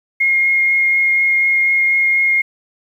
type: tone with vibrato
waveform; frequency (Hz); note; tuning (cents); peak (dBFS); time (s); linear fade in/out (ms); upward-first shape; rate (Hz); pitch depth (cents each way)
sine; 2143; C7; +41; -11; 0.2-2.42; 10; triangle; 4.1; 9
effects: 8-bit